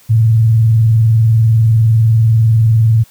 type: tone with vibrato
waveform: sine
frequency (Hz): 112.5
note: A2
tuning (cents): +39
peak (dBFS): -6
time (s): 0.09-3.04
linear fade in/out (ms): 20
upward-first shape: triangle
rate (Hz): 20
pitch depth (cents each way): 150
effects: white hiss -46 dBFS RMS until 3.1 s